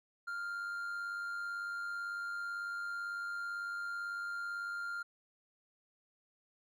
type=tone with amplitude modulation; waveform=triangle; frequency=1396.9 Hz; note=F6; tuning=in tune; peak=-34 dBFS; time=0.27-5.03 s; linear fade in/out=10 ms; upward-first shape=sine; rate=98 Hz; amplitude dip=35%; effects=none